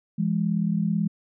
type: tone pair together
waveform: sine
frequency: 168.72 / 207.1 Hz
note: E3 / G#3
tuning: +41 / -5 cents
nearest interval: major third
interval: 354 cents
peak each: -24 dBFS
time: 0.18-1.08 s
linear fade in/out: 10 ms
effects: none